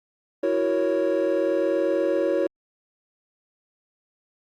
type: chord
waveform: triangle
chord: F# dominant seventh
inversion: third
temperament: equal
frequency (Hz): 329.6 / 370 / 466.2 / 554.4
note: E4 / F#4 / A#4 / C#5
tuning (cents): 0 / 0 / 0 / 0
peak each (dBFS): -24 / -24 / -26 / -21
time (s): 0.43-2.47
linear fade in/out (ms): 5
effects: tanh soft clip ceiling -10 dBFS + Opus 48 kbps